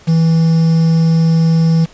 triangle tone with quantisation, 163.4 Hz, E3, 15 cents flat, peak -6 dBFS, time 0.07-1.86 s, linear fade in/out 20 ms, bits 5, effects pink hiss -43 dBFS RMS until 1.93 s + resampled to 16000 Hz

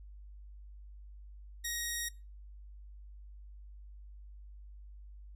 10% pulse tone, 1882 Hz, A#6, 16 cents sharp, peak -26 dBFS, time 1.64-2.09 s, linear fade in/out 10 ms, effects noise-tail reverb RT60 0.3 s tail -22 dB re dry + added 50 Hz sine -48 dBFS peak until 5.35 s

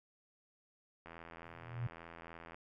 click train, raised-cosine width 0.5 ms, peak -35 dBFS, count 125, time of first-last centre 1.06-2.545 s, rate 83.5 Hz
sine tone with exponential growth, 120 Hz, B2, 49 cents flat, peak -32 dBFS, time 1.45-1.87 s, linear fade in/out 5 ms, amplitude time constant 91 ms
effects none

